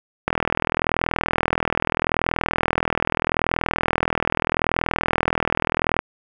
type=click train; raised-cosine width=0.5 ms; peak=-3 dBFS; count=234; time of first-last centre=0.28-5.991 s; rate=40.8 Hz; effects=none

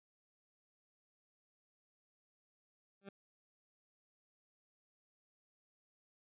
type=tone with exponential growth; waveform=20% pulse; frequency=197.3 Hz; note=G3; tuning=11 cents sharp; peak=-40 dBFS; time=3.01-3.09 s; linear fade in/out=5 ms; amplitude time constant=17 ms; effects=resampled to 8000 Hz

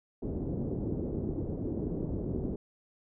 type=low-pass noise; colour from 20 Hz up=white; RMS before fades=-34 dBFS; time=0.22-2.56 s; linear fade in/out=5 ms; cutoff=380 Hz; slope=24 dB/octave; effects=none

